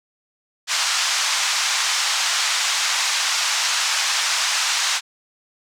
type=band-pass noise; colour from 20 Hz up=white; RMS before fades=-21 dBFS; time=0.67-5.01 s; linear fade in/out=50 ms; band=850 to 6800 Hz; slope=24 dB/octave; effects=none